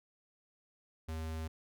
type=tone; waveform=square; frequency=80 Hz; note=D#2; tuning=49 cents sharp; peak=-38 dBFS; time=1.08-1.48 s; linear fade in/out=10 ms; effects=none